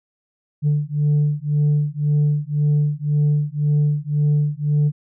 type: beating tone pair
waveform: sine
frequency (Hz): 146.9 / 148.8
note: D3 / D3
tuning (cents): +1 / +23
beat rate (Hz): 1.9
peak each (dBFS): -17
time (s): 0.62-4.92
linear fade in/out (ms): 50
effects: tanh soft clip ceiling -12 dBFS